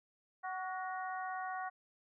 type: harmonic tone with a mistuned harmonic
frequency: 373.7 Hz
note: F#4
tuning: 17 cents sharp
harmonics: 2 / 3 / 4 / 5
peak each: -40 / -44 / -46 / -48 dBFS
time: 0.43-1.7 s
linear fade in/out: 20 ms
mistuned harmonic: 4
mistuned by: -37 cents
effects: none